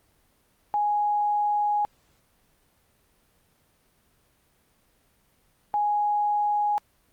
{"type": "tone pair in turn", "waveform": "sine", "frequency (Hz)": [830.6, 830.6], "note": ["G#5", "G#5"], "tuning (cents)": [0, 0], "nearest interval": "unison", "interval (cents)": 0, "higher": "neither", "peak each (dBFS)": -21, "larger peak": "neither", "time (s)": [[0.74, 1.85], [5.74, 6.78]], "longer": "first", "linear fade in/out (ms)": 0, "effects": ["pink hiss -65 dBFS RMS until 7.12 s", "Opus 32 kbps"]}